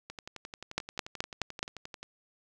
two click trains, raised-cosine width 0.2 ms, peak -24 / -12 dBFS, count 23 / 5, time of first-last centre 0.1-2.03 / 0.78-1.629 s, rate 11.4 / 4.71 Hz, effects none

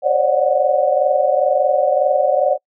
sine tone cluster, 533 / 576 / 598 / 735 Hz, C5 / D5 / D5 / F#5, +32 / -34 / +31 / -12 cents, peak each -18 dBFS, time 0.02-2.58 s, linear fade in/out 50 ms, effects noise-tail reverb RT60 0.1 s tail -25 dB re dry

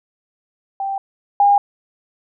sine tone pair in turn, 784 / 809.8 Hz, G5 / G#5, 0 / -44 cents, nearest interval minor second, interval 56 cents, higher second, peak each -20 / -9 dBFS, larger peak second, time 0.8-0.98 / 1.4-1.58 s, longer neither, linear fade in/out 2 ms, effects none

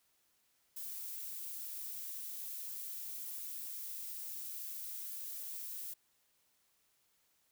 violet noise, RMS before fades -44 dBFS, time 0.76-5.94 s, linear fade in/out 10 ms, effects white hiss -75 dBFS RMS until 7.51 s

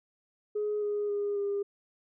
sine tone with pitch steps, 419.4 / 413.9 / 408.4 / 403 Hz, G#4 / G#4 / G#4 / G4, +17 / -6 / -29 / +48 cents, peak -27 dBFS, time 0.55-1.63 s, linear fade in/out 10 ms, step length 270 ms, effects tanh soft clip ceiling -24 dBFS

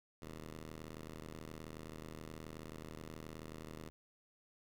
10% pulse ring-modulated tone, 78.8 Hz, D#2, 23 cents sharp, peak -36 dBFS, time 0.22-3.9 s, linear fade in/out 0 ms, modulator 63.1 Hz, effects none

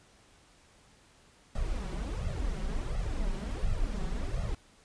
brown noise with flanger, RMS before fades -32 dBFS, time 1.55-4.55 s, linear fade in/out 5 ms, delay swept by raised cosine 1.5 to 5.4 ms, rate 1.4 Hz, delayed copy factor +0.9, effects pink hiss -61 dBFS RMS until 4.84 s + resampled to 22050 Hz

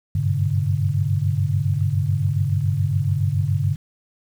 sine tone cluster, 93.4 / 100.5 / 125.7 / 144.2 Hz, F#2 / G2 / B2 / D3, +17 / +44 / +31 / -31 cents, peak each -26 / -21 / -27 / -22 dBFS, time 0.15-3.76 s, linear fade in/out 5 ms, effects 8-bit

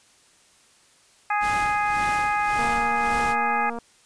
harmonic tone, 415.3 Hz, G#4, in tune, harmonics 2 / 3 / 4 / 5 / 6, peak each -23 / -27 / -29 / -31 / -33 dBFS, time 1.3-3.7 s, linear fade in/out 5 ms
pink noise with tremolo, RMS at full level -33 dBFS, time 1.4-3.36 s, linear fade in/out 50 ms, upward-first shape sine, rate 1.8 Hz, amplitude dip 70%
click train, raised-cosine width 1 ms, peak -21 dBFS, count 281, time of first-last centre 2.59-3.787 s, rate 234 Hz
effects white hiss -57 dBFS RMS until 4.05 s + resampled to 22050 Hz

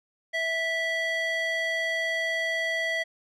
square tone with band-pass filter, 656 Hz, E5, 9 cents flat, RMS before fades -28 dBFS, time 0.33-3.04 s, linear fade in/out 20 ms, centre 2100 Hz, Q 1.8, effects none

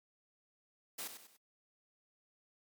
white noise with echo, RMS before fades -42 dBFS, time 0.98-1.08 s, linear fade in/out 10 ms, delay 97 ms, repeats 3, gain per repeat -8 dB, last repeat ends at 1.371 s, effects high-pass 150 Hz 12 dB/octave + MP3 96 kbps

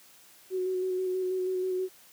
sine tone with vibrato, 370.7 Hz, F#4, 3 cents sharp, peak -27 dBFS, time 0.5-1.89 s, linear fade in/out 50 ms, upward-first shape square, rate 6.2 Hz, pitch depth 16 cents each way, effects white hiss -56 dBFS RMS until 2.12 s + high-pass 100 Hz 12 dB/octave

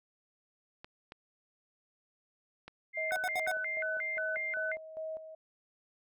clicks, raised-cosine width 0.3 ms, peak -30 dBFS, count 3, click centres 0.845 / 1.121 / 2.68 s
sine tone with vibrato, 1777 Hz, A6, 17 cents sharp, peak -33 dBFS, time 2.93-4.77 s, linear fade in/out 50 ms, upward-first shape square, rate 2.8 Hz, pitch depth 290 cents each way
sine tone with tremolo, 635 Hz, D#5, 35 cents sharp, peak -36 dBFS, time 2.97-5.35 s, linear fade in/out 5 ms, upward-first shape square, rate 2.5 Hz, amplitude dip 65%
square tone bursts, 730 Hz, F#5, 24 cents flat, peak -33 dBFS, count 4, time 3.12-3.514 s, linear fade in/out 0 ms, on 40 ms, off 78 ms
effects none

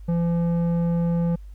square tone with low-pass filter, 170 Hz, F3, 46 cents flat, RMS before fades -22 dBFS, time 0.08-1.36 s, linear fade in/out 10 ms, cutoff 580 Hz, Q 0.69, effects added 50 Hz sine -37 dBFS peak until 1.54 s + pink hiss -65 dBFS RMS until 1.54 s

